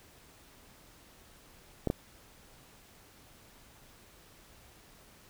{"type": "clicks", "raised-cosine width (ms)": 2, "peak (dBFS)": -15, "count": 2, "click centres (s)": [1.873, 1.901], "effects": ["pink hiss -58 dBFS RMS until 5.29 s"]}